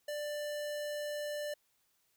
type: tone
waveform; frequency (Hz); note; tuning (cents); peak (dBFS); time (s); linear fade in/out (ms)
square; 591; D5; +11; -37; 0.08-1.54; 5
effects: white hiss -75 dBFS RMS until 2.16 s